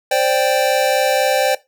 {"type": "chord", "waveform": "square", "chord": "C suspended second", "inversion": "none", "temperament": "equal", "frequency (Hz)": [523.3, 587.3, 784], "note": ["C5", "D5", "G5"], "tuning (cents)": [0, 0, 0], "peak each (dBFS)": -19, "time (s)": [0.11, 1.55], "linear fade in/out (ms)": 5, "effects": ["noise-tail reverb RT60 0.2 s tail -17 dB re dry"]}